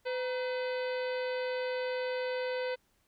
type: harmonic tone with a mistuned harmonic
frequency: 506 Hz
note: B4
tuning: 42 cents sharp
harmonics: 1 / 2 / 3 / 4 / 5 / 6 / 7 / 8 / 9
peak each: -32 / -43 / -43 / -45 / -47 / -52 / -52 / -53 / -52 dBFS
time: 0.05-2.76 s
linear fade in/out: 20 ms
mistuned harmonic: 2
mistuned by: -110 cents
effects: pink hiss -72 dBFS RMS until 3.07 s